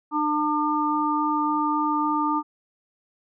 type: harmonic tone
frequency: 300.6 Hz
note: D4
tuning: 40 cents sharp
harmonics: 1 / 3 / 4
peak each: -25 / -25 / -25 dBFS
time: 0.11-2.43 s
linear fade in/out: 50 ms
effects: none